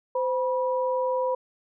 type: tone pair together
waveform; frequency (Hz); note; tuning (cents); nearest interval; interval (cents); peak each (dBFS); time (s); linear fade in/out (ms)
sine; 515 / 973.8; C5 / B5; -28 / -25; major seventh; 1103; -24 / -28; 0.15-1.35; 5
effects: none